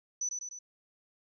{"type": "tone with echo", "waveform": "sine", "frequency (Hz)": 5980, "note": "F#8", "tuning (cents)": 17, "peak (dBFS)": -30, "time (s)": [0.21, 0.29], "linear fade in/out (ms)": 5, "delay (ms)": 100, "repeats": 3, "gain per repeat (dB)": -4, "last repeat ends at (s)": 0.59, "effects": []}